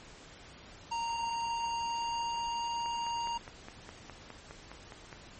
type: tone with pitch glide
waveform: square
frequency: 929 to 936.5 Hz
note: A#5 to A#5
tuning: -6 to +8 cents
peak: -33 dBFS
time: 0.91-3.38 s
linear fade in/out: 10 ms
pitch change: +14 cents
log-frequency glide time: 1.4-2.64 s
type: click train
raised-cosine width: 0.5 ms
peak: -30 dBFS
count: 12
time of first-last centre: 2.86-5.128 s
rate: 4.85 Hz
effects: pink hiss -52 dBFS RMS until 5.39 s + MP3 32 kbps